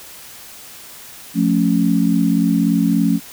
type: chord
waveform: sine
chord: F augmented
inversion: none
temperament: equal with one note detuned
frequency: 176.44 / 220 / 277.2 Hz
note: F3 / A3 / C#4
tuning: +18 / 0 / 0 cents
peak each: -17 dBFS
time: 1.34-3.2 s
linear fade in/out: 50 ms
effects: white hiss -38 dBFS RMS until 3.32 s